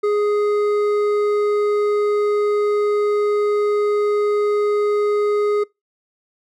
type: tone with hard clipping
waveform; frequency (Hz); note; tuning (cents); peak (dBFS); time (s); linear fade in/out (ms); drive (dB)
triangle; 415.3; G#4; 0; -17; 0.03-5.64; 10; 11
effects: noise-tail reverb RT60 0.2 s tail -24 dB re dry